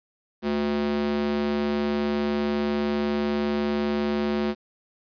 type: tone with high-pass filter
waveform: square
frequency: 72.7 Hz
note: D2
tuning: 17 cents flat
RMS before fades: -25 dBFS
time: 0.42-4.55 s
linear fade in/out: 50 ms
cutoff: 270 Hz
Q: 4.2
effects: resampled to 11025 Hz + 9-bit